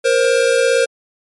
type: tone pair together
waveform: square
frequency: 472.5 / 530 Hz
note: A#4 / C5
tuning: +23 / +22 cents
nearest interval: major second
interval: 199 cents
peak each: -15 dBFS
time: 0.04-0.86 s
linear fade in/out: 20 ms
effects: MP3 48 kbps